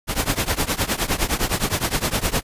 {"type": "noise with tremolo", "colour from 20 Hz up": "pink", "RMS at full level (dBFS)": -18, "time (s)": [0.07, 2.43], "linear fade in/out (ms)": 50, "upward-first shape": "triangle", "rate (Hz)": 9.7, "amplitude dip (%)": 95, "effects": ["resampled to 32000 Hz"]}